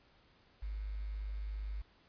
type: tone with quantisation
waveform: sine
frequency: 51.3 Hz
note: G#1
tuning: 21 cents flat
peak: -37 dBFS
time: 0.62-1.82 s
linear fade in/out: 10 ms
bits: 10
effects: pink hiss -67 dBFS RMS until 2.08 s + resampled to 11025 Hz